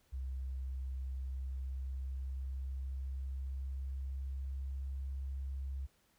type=tone with pitch glide; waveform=sine; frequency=65.41 to 67.4 Hz; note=C2 to C#2; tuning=0 to -48 cents; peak=-37 dBFS; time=0.12-5.87 s; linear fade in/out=20 ms; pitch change=+52 cents; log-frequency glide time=0.95-4.94 s; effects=pink hiss -72 dBFS RMS until 6.18 s